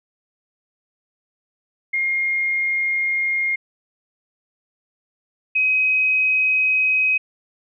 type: tone pair in turn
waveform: sine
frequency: 2131 / 2529 Hz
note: C7 / D#7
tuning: +31 / +28 cents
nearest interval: minor third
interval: 297 cents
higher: second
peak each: -18 / -15 dBFS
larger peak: second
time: 1.93-3.56 / 5.55-7.18 s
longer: neither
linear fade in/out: 10 ms
effects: none